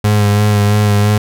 35% pulse tone with vibrato, 103.83 Hz, G#2, in tune, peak -7 dBFS, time 0.04-1.18 s, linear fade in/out 5 ms, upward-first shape sine, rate 3 Hz, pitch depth 24 cents each way, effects none

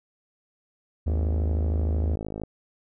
triangle tone, 77.78 Hz, D#2, in tune, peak -20 dBFS, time 1.06-2.16 s, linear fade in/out 10 ms
click train, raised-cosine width 2 ms, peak -20 dBFS, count 73, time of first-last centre 1.08-2.436 s, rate 53.1 Hz
effects none

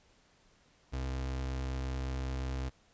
35% pulse tone with vibrato, 65.41 Hz, C2, in tune, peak -32 dBFS, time 0.92-2.7 s, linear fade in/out 20 ms, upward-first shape triangle, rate 8.8 Hz, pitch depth 10 cents each way, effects pink hiss -66 dBFS RMS until 2.93 s + resampled to 16000 Hz

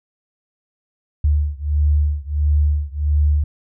sine beating tone pair, 73.42 / 74.92 Hz, D2 / D2, 0 / +35 cents, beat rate 1.5 Hz, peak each -17 / -18 dBFS, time 1.24-3.44 s, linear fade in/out 5 ms, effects none

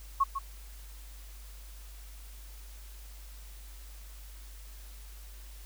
sine tone with echo, 1097 Hz, C#6, 18 cents flat, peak -21 dBFS, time 0.2-0.24 s, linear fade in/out 10 ms, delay 150 ms, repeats 1, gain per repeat -9 dB, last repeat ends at 0.39 s, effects added 50 Hz sine -45 dBFS peak until 5.65 s + white hiss -55 dBFS RMS until 5.65 s

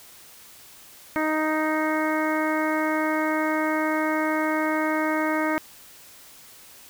harmonic tone, 311.1 Hz, D#4, in tune, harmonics 1 / 2 / 3 / 4 / 5 / 6 / 7, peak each -25 / -28 / -30 / -31 / -32 / -33 / -33 dBFS, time 1.16-5.58 s, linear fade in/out 0 ms, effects white hiss -48 dBFS RMS until 6.89 s

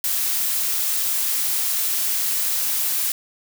blue noise, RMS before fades -22 dBFS, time 0.04-3.12 s, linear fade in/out 2 ms, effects none

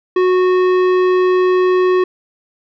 triangle tone with tanh clipping, 367.2 Hz, F#4, 13 cents flat, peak -12 dBFS, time 0.16-2.04 s, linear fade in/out 5 ms, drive 18 dB, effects none

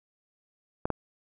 clicks, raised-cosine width 1 ms, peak -14 dBFS, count 2, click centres 0.855 / 0.903 s, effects none

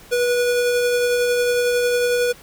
square tone with tremolo, 487.1 Hz, B4, 24 cents flat, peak -16 dBFS, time 0.11-2.33 s, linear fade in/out 20 ms, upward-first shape triangle, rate 11 Hz, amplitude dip 25%, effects pink hiss -45 dBFS RMS until 2.42 s

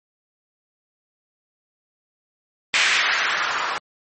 violet noise with low-pass filter sweep, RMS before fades -21 dBFS, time 2.74-3.78 s, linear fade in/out 0 ms, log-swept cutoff 2200 to 1100 Hz, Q 1.9, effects MP3 32 kbps

